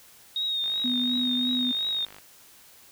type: tone with vibrato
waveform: sine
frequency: 3729 Hz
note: A#7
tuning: in tune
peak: -25 dBFS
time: 0.36-2.05 s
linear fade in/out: 2 ms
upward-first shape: triangle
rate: 2.8 Hz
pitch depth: 46 cents each way
type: click train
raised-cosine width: 0.3 ms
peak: -29 dBFS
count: 79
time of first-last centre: 0.64-2.185 s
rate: 50.5 Hz
type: tone with pitch glide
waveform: sine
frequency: 246.9 to 248.8 Hz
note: B3 to B3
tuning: 0 to +13 cents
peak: -26 dBFS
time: 0.84-1.72 s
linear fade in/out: 10 ms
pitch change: +13 cents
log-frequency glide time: 1.08-1.52 s
effects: white hiss -53 dBFS RMS until 2.91 s